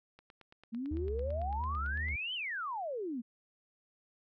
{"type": "click train", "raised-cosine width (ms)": 0.3, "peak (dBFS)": -39, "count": 18, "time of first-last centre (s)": [0.19, 2.085], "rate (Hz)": 8.97}
{"type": "exponential two-way sweep", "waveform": "sine", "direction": "up then down", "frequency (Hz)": [221.2, 3136, 221.2], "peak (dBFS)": -35, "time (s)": [0.72, 3.22], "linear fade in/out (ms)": 20, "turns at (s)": 2.34}
{"type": "tone with vibrato", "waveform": "triangle", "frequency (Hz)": 73.5, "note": "D2", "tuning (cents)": 2, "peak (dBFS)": -33, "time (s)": [0.91, 2.16], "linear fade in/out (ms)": 5, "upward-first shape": "square", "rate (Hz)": 2.9, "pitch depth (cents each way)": 86}
{"effects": []}